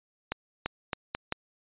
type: accelerating click train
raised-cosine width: 0.3 ms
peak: -13 dBFS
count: 5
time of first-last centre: 0.32-1.324 s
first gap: 340 ms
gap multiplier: 0.8
effects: resampled to 8000 Hz